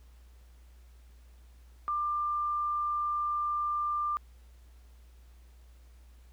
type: tone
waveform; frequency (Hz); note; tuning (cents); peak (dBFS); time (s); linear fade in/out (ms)
sine; 1191; D6; +24; -28; 1.88-4.17; 0
effects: added 60 Hz sine -52 dBFS peak until 6.32 s + pink hiss -67 dBFS RMS until 6.32 s